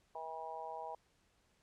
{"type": "harmonic tone", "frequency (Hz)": 160.9, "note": "E3", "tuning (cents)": -42, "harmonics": [3, 4, 5, 6], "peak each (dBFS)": [-51, -48, -46, -47], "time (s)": [0.15, 0.95], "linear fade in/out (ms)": 2, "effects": ["pink hiss -74 dBFS RMS until 1.62 s", "low-pass 9000 Hz 12 dB/octave"]}